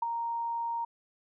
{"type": "tone with ADSR envelope", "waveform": "sine", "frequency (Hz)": 931, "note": "A#5", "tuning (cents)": -2, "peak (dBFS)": -23, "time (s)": [0.02, 0.85], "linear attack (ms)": 7, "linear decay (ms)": 10, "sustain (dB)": -7, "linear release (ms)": 8, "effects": []}